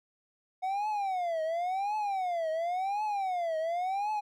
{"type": "tone with vibrato", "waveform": "triangle", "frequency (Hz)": 736, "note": "F#5", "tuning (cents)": -9, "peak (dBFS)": -27, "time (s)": [0.62, 4.21], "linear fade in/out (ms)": 20, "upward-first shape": "triangle", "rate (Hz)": 0.93, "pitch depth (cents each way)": 280, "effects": []}